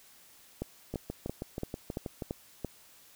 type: two click trains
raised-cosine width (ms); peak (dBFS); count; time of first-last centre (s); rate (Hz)
2; -20 / -22; 7 / 9; 0.62-2.647 / 0.94-2.222; 2.96 / 6.24
effects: white hiss -58 dBFS RMS until 3.15 s